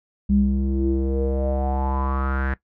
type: tone with low-pass filter sweep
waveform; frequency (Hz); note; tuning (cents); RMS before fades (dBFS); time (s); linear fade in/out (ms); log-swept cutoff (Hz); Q
square; 66.8; C2; +36; -22; 0.29-2.54; 5; 190 to 1700; 7.1
effects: noise-tail reverb RT60 0.1 s tail -18 dB re dry